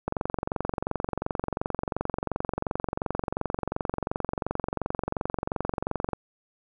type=click train; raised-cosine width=1 ms; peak=-13 dBFS; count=139; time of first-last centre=0.08-6.133 s; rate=22.8 Hz; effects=none